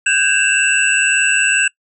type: tone cluster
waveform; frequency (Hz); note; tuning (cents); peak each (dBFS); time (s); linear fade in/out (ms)
sine; 1524 / 1626 / 2638 / 2783 / 7900; G6 / G#6 / E7 / F7 / B8; -49 / -37 / +1 / -7 / 0; -18; 0.06-1.68; 5
effects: noise-tail reverb RT60 0.1 s tail -25 dB re dry